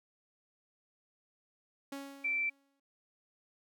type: tone with exponential decay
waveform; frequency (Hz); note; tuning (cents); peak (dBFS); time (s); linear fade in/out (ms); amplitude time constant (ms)
sawtooth; 277.1; C#4; -1; -35; 1.92-2.8; 5; 190
type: tone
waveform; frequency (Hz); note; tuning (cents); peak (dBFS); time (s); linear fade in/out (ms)
sine; 2337; D7; -9; -30; 2.24-2.5; 10
effects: none